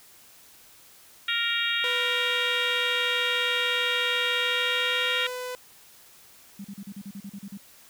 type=harmonic tone; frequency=466.2 Hz; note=A#4; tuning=in tune; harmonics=3 / 4 / 5 / 6 / 7 / 8; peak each=-31 / -31 / -31 / -31 / -31 / -31 dBFS; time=1.28-5.27 s; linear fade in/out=5 ms
type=tone with pitch glide; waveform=sawtooth; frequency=493.9 to 500.8 Hz; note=B4 to B4; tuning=0 to +24 cents; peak=-28 dBFS; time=1.84-5.55 s; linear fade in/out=0 ms; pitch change=+24 cents; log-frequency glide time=4.33-5.18 s
type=tone bursts; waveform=sine; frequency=199.1 Hz; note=G3; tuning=27 cents sharp; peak=-35 dBFS; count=11; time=6.59-7.575 s; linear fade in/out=5 ms; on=55 ms; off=38 ms
effects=white hiss -53 dBFS RMS until 7.89 s